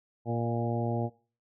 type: harmonic tone with a mistuned harmonic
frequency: 117.2 Hz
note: A#2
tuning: 10 cents sharp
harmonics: 1 / 2 / 3 / 4 / 5 / 6 / 7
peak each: -31 / -34 / -36 / -37 / -38 / -39 / -39 dBFS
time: 0.25-1.1 s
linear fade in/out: 50 ms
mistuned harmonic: 5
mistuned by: +19 cents
effects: noise-tail reverb RT60 0.4 s tail -21 dB re dry